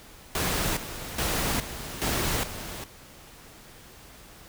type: noise with tremolo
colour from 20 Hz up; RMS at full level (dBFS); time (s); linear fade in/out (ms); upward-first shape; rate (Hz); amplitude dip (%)
pink; -27; 0.35-2.84; 2; square; 1.2; 70
effects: pink hiss -49 dBFS RMS until 4.48 s